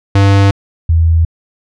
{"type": "tone pair in turn", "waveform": ["square", "sine"], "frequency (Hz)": [99, 82.1], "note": ["G2", "E2"], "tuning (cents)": [18, -6], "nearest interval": "minor third", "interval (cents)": 324, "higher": "first", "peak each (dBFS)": -6, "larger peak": "neither", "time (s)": [[0.15, 0.51], [0.89, 1.25]], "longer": "neither", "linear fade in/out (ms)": 5, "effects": ["low-pass 5000 Hz 12 dB/octave"]}